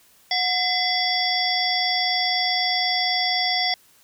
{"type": "harmonic tone with a mistuned harmonic", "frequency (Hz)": 677, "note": "E5", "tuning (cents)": 46, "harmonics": [1, 3, 5, 7, 8], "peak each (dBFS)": [-26, -26, -26, -26, -26], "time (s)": [0.31, 3.74], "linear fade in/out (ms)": 2, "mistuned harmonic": 1, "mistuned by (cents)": 130, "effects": ["white hiss -56 dBFS RMS until 4.03 s"]}